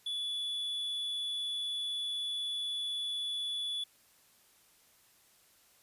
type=tone; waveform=triangle; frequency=3434 Hz; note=A7; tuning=43 cents flat; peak=-32 dBFS; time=0.06-3.84 s; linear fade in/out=5 ms; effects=white hiss -65 dBFS RMS until 5.82 s + resampled to 32000 Hz